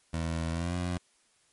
20% pulse tone with pitch glide, 82 to 88.91 Hz, E2 to F2, -9 to +31 cents, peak -25 dBFS, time 0.13-0.98 s, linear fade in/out 10 ms, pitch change +140 cents, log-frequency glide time 0.5-0.75 s, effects white hiss -67 dBFS RMS until 1.52 s + MP3 48 kbps

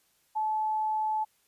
sine tone, 865 Hz, A5, 30 cents flat, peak -26 dBFS, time 0.35-1.25 s, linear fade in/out 20 ms, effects white hiss -69 dBFS RMS until 1.47 s + resampled to 32000 Hz

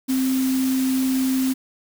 sine tone in noise, 261.6 Hz, C4, in tune, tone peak -18 dBFS, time 0.08-1.54 s, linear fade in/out 20 ms, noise white, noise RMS -32 dBFS, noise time 0.08-1.54 s, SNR +11 dB, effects none

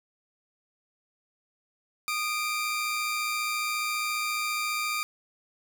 sawtooth tone pair together, 1231.8 / 2349 Hz, D#6 / D7, -18 / 0 cents, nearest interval major seventh, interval 1118 cents, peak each -27 / -27 dBFS, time 2.08-5.03 s, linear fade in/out 0 ms, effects none

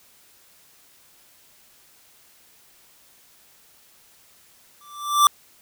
square tone with exponential growth, 1173 Hz, D6, 2 cents flat, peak -10 dBFS, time 4.81-5.27 s, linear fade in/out 1 ms, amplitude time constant 98 ms, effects white hiss -55 dBFS RMS until 5.61 s

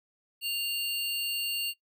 square tone pair together, 2794 / 4435 Hz, F7 / C#8, 0 / 0 cents, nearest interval minor sixth, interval 800 cents, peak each -31 / -35 dBFS, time 0.41-1.74 s, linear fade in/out 50 ms, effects noise-tail reverb RT60 0.1 s tail -20 dB re dry

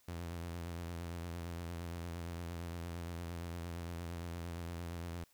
sawtooth tone with vibrato, 85.4 Hz, F2, 38 cents flat, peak -37 dBFS, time 0.08-5.24 s, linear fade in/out 5 ms, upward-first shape triangle, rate 8.7 Hz, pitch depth 58 cents each way, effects white hiss -70 dBFS RMS until 5.33 s

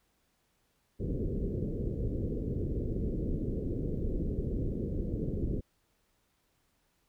pink low-pass noise, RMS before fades -33 dBFS, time 0.99-5.61 s, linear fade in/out 20 ms, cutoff 480 Hz, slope 48 dB/octave, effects pink hiss -74 dBFS RMS until 7.08 s

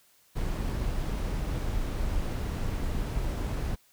brown noise, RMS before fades -30 dBFS, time 0.35-3.76 s, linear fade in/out 20 ms, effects white hiss -63 dBFS RMS until 3.92 s

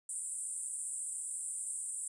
white band-pass noise, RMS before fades -40 dBFS, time 0.09-2.08 s, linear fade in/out 2 ms, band 7900 to 9600 Hz, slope 96 dB/octave, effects resampled to 24000 Hz

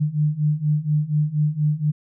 sine beating tone pair, 148.4 / 152.6 Hz, D3 / D#3, +18 / -33 cents, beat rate 4.2 Hz, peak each -22 / -20 dBFS, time 0-1.92 s, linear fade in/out 20 ms, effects none

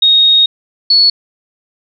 sine tone pair in turn, 3735 / 4403 Hz, A#7 / C#8, +3 / -13 cents, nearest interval minor third, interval 284 cents, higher second, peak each -5 dBFS, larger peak neither, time 0.02-0.46 / 0.9-1.1 s, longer first, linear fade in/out 5 ms, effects none

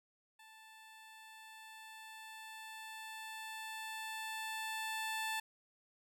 15% pulse tone with level ramp, 880 Hz, A5, in tune, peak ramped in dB -51 to -30 dBFS, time 0.39-5.4 s, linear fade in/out 5 ms, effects none

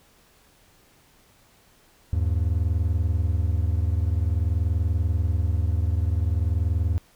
triangle tone pair together, 78.5 / 98.99 Hz, D#2 / G2, +16 / +17 cents, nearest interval major third, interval 401 cents, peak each -20 / -23 dBFS, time 2.13-6.98 s, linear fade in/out 0 ms, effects pink hiss -58 dBFS RMS until 7.15 s

